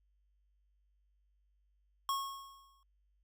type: tone with exponential decay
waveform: square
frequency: 1094 Hz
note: C#6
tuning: 23 cents flat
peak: -31 dBFS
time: 2.09-2.83 s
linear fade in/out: 1 ms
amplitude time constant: 160 ms
effects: added 50 Hz sine -70 dBFS peak until 3.23 s